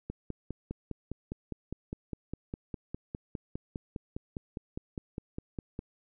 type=click train; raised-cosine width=3 ms; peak=-23 dBFS; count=29; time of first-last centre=0.1-5.791 s; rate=4.92 Hz; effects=none